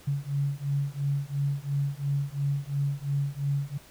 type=beating tone pair; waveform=sine; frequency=139.5 / 142.4 Hz; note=C#3 / C#3; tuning=+11 / +47 cents; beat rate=2.9 Hz; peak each=-29 / -29 dBFS; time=0.07-3.78 s; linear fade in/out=10 ms; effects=pink hiss -53 dBFS RMS until 3.9 s